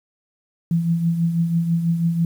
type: tone with tremolo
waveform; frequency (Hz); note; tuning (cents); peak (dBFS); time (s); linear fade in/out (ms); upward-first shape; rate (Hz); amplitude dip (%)
sine; 167.9; E3; +32; -14; 0.71-2.25; 2; triangle; 6.1; 60
effects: 8-bit